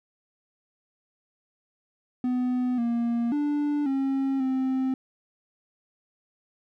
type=tone with pitch steps; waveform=triangle; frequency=250.2 / 235.1 / 292.9 / 270.1 / 261.9 Hz; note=B3 / A#3 / D4 / C#4 / C4; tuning=+23 / +15 / -5 / -45 / +2 cents; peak=-21 dBFS; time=2.24-4.94 s; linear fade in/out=2 ms; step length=540 ms; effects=none